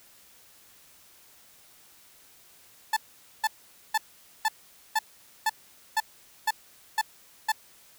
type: tone bursts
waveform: 30% pulse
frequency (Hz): 877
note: A5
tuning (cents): -6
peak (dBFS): -19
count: 10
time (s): 2.93-7.52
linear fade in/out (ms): 5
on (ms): 36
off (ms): 470
effects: white hiss -56 dBFS RMS until 7.98 s